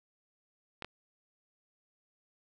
clicks, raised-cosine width 0.3 ms, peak -24 dBFS, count 2, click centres 0.823 / 0.846 s, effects none

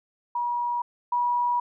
sine tone pair in turn, 961 / 968.2 Hz, B5 / B5, -48 / -35 cents, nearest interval unison, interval 13 cents, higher second, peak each -24 / -21 dBFS, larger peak second, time 0.35-0.82 / 1.12-1.6 s, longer second, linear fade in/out 5 ms, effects none

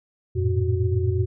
sine tone cluster, 89.6 / 107.1 / 115.3 / 370.9 Hz, F2 / A2 / A#2 / F#4, +45 / -46 / -19 / +4 cents, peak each -22 / -27 / -25 / -27 dBFS, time 0.35-1.26 s, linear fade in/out 20 ms, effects none

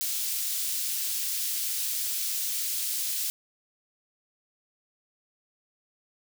white high-pass noise, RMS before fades -30 dBFS, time 0.01-3.3 s, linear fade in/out 0 ms, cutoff 3600 Hz, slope 12 dB/octave, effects none

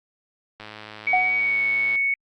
click train, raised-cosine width 0.3 ms, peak -22 dBFS, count 146, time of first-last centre 0.6-1.955 s, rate 107 Hz
sine tone with pitch glide, 2254 to 2218 Hz, C#7 to C#7, +28 to 0 cents, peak -19 dBFS, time 1.07-2.14 s, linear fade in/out 2 ms, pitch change -28 cents, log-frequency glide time 1.33-1.62 s
sine tone with exponential decay, 737 Hz, F#5, 7 cents flat, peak -15 dBFS, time 1.13-1.49 s, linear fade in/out 5 ms, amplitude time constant 78 ms
effects Opus 48 kbps

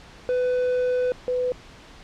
triangle / sine tone pair in turn, 500 / 500 Hz, B4 / B4, +21 / +21 cents, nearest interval unison, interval 0 cents, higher neither, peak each -18 / -21 dBFS, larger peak first, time 0.29-1.12 / 1.28-1.52 s, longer first, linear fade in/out 0 ms, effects pink hiss -46 dBFS RMS until 2.03 s + low-pass 5000 Hz 12 dB/octave

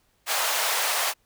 pink high-pass noise, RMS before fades -25 dBFS, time 0.26-1.14 s, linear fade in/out 50 ms, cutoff 640 Hz, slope 24 dB/octave, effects pink hiss -67 dBFS RMS until 1.25 s

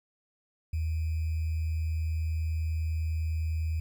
sine tone with sample-and-hold, 79.9 Hz, D#2, 47 cents sharp, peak -27 dBFS, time 0.73-3.8 s, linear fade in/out 5 ms, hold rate 2450 Hz, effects none

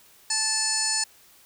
harmonic tone, 875 Hz, A5, 10 cents flat, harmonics 1 / 2 / 3 / 5 / 6 / 7 / 8 / 9 / 10, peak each -36 / -34 / -39 / -29 / -29 / -37 / -29 / -40 / -29 dBFS, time 0.3-1.04 s, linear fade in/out 5 ms, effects white hiss -55 dBFS RMS until 1.45 s

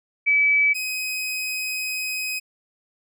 sine / sawtooth tone pair in turn, 2295 / 2521 Hz, D7 / D#7, -40 / +22 cents, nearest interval major second, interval 162 cents, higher second, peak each -15 / -22 dBFS, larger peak first, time 0.26-0.74 / 0.74-2.4 s, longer second, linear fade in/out 20 ms, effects none

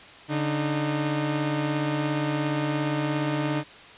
sawtooth tone pair together, 144.37 / 305.9 Hz, D3 / D#4, -29 / -29 cents, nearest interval octave + minor second, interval 1300 cents, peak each -23 dBFS, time 0.28-3.64 s, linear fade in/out 50 ms, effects white hiss -46 dBFS RMS until 3.97 s + resampled to 8000 Hz

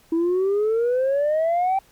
sine exponential sweep, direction up, 323.7 to 784 Hz, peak -16 dBFS, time 0.12-1.79 s, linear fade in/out 5 ms, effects tanh soft clip ceiling -16 dBFS + pink hiss -56 dBFS RMS until 1.91 s

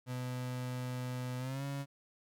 35% pulse tone with pitch glide, 125.8 to 139.58 Hz, B2 to C#3, +32 to +12 cents, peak -35 dBFS, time 0.06-1.86 s, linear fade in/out 50 ms, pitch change +180 cents, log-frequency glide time 1.38-1.64 s, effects none

